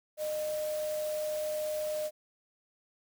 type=tone in noise; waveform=sine; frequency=611 Hz; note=D#5; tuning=32 cents flat; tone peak=-31 dBFS; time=0.17-2.11 s; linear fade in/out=50 ms; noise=white; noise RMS=-45 dBFS; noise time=0.17-2.11 s; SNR=+11 dB; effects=none